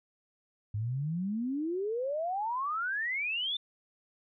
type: exponential sweep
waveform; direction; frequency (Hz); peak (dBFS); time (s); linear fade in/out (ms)
sine; up; 100.6 to 3609; -30; 0.74-3.57; 5
effects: none